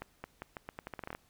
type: accelerating click train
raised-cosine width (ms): 0.5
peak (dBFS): -25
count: 14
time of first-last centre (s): 0.02-1.15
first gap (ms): 220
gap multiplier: 0.82
effects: pink hiss -68 dBFS RMS until 1.29 s